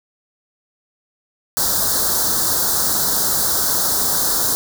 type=band-stop noise; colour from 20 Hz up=white; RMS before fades=-18 dBFS; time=1.57-4.55 s; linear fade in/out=0 ms; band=1600 to 3900 Hz; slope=48 dB/octave; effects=none